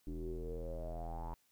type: tone with low-pass filter sweep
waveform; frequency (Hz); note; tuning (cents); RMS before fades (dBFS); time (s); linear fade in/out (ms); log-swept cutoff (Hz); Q
square; 41.24; E1; +2; -42; 0.07-1.34; 0; 310 to 940; 9.6
effects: white hiss -74 dBFS RMS until 1.51 s